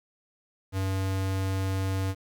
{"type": "tone", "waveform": "square", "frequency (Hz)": 95.7, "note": "G2", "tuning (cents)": -41, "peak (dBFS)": -27, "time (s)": [0.72, 2.15], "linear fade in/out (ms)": 50, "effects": ["9-bit"]}